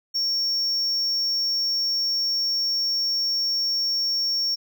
triangle tone, 5500 Hz, F8, 27 cents flat, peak -20 dBFS, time 0.14-4.56 s, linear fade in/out 20 ms, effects none

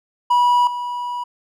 triangle tone with level steps, 975 Hz, B5, 23 cents flat, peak -10 / -21 dBFS, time 0.3-1.24 s, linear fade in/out 10 ms, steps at 0.67 s, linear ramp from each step 2 ms, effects none

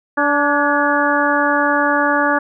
harmonic tone with a mistuned harmonic, 290 Hz, D4, 22 cents flat, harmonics 1 / 2 / 3 / 4 / 5 / 6, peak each -20 / -20 / -20 / -20 / -20 / -20 dBFS, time 0.17-2.39 s, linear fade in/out 10 ms, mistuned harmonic 6, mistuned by -53 cents, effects none

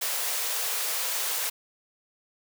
white high-pass noise, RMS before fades -29 dBFS, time 0.01-1.5 s, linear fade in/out 10 ms, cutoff 420 Hz, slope 96 dB/octave, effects none

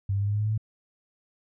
sine tone with pitch steps, 98.1 / 99.64 / 101.21 / 102.8 / 104.41 / 106.06 / 107.72 / 109.42 Hz, G2 / G2 / G#2 / G#2 / G#2 / G#2 / A2 / A2, +2 / +29 / -44 / -17 / +10 / +37 / -36 / -9 cents, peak -23 dBFS, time 0.09-0.578 s, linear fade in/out 5 ms, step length 61 ms, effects none

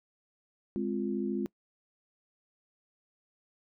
sine chord, F minor, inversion first, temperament equal, 207.7 / 261.6 / 349.2 Hz, Ab3 / C4 / F4, 0 / 0 / 0 cents, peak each -33 / -35 / -34 dBFS, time 0.76-1.46 s, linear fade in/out 0 ms, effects noise-tail reverb RT60 0.1 s tail -23 dB re dry

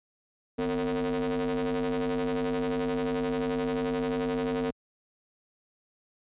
40% pulse ring-modulated tone, 99.8 Hz, G2, 32 cents sharp, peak -23 dBFS, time 0.58-4.71 s, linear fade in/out 10 ms, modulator 355 Hz, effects high-pass 60 Hz 12 dB/octave + resampled to 8000 Hz

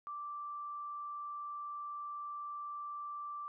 sine tone, 1172 Hz, D6, 4 cents flat, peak -40 dBFS, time 0.07-3.48 s, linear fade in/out 0 ms, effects none

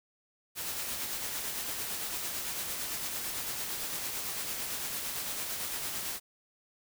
white noise with tremolo, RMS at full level -35 dBFS, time 0.55-6.2 s, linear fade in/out 50 ms, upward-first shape sine, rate 8.9 Hz, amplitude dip 30%, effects none

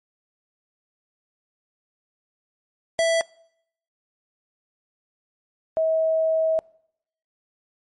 square / sine tone pair in turn, 660 / 642 Hz, E5 / E5, +2 / -46 cents, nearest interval unison, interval 48 cents, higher first, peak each -18 dBFS, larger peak neither, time 2.99-3.21 / 5.77-6.59 s, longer second, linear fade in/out 0 ms, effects noise-tail reverb RT60 0.7 s tail -24 dB re dry + MP3 48 kbps

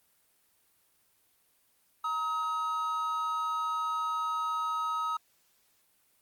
triangle tone pair together, 937.6 / 1272 Hz, A#5 / D#6, +10 / +38 cents, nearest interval perfect fourth, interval 528 cents, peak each -35 / -28 dBFS, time 2.04-5.17 s, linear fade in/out 5 ms, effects white hiss -69 dBFS RMS until 6.21 s + Opus 32 kbps

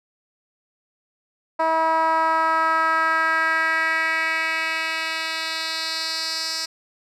10% pulse tone with band-pass filter sweep, 322.4 Hz, E4, 38 cents flat, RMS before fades -22 dBFS, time 1.59-6.66 s, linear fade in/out 10 ms, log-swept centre 830 to 5400 Hz, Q 2.5, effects none

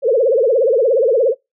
sine tone with vibrato, 493.9 Hz, B4, in tune, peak -10 dBFS, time 0.02-1.35 s, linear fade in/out 50 ms, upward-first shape triangle, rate 17 Hz, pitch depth 270 cents each way, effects noise-tail reverb RT60 0.2 s tail -26 dB re dry

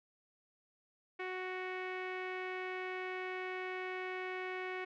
sawtooth tone with low-pass filter, 370 Hz, F#4, in tune, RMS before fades -41 dBFS, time 1.19-4.85 s, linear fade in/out 10 ms, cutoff 2200 Hz, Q 3.6, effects none

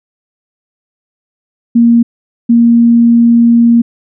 sine tone pair in turn, 234.3 / 234.3 Hz, A#3 / A#3, +9 / +9 cents, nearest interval unison, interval 0 cents, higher neither, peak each -3 dBFS, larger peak neither, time 1.75-2.03 / 2.49-3.82 s, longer second, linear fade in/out 10 ms, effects none

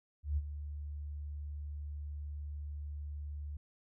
sine tone with ADSR envelope, 73.42 Hz, D2, in tune, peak -28 dBFS, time 0.23-3.57 s, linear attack 140 ms, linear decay 41 ms, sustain -11 dB, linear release 4 ms, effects none

